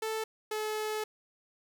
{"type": "tone pair in turn", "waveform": "sawtooth", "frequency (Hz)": [440, 429.7], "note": ["A4", "A4"], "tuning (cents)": [0, -41], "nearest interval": "unison", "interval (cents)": 41, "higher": "first", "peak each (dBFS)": -28, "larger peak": "neither", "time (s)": [[0.02, 0.24], [0.51, 1.04]], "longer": "second", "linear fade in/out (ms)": 5, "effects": []}